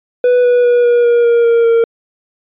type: tone with pitch steps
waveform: triangle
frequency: 493.9 / 489.1 / 484.3 / 479.6 / 474.9 / 470.2 / 465.6 / 461.1 Hz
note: B4 / B4 / B4 / A#4 / A#4 / A#4 / A#4 / A#4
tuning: 0 / -17 / -34 / +49 / +32 / +15 / -2 / -19 cents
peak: -5 dBFS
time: 0.24-1.84 s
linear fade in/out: 2 ms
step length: 200 ms
effects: resampled to 8000 Hz